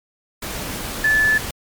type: tone in noise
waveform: sine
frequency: 1737 Hz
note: A6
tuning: 23 cents flat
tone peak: -13 dBFS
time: 1.04-1.38 s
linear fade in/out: 5 ms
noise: pink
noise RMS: -28 dBFS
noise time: 0.42-1.51 s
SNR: +12 dB
effects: MP3 96 kbps